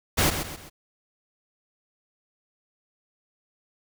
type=noise with echo; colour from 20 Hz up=pink; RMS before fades=-21 dBFS; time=0.17-0.31 s; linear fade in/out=20 ms; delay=130 ms; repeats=3; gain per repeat=-8 dB; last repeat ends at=0.7 s; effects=none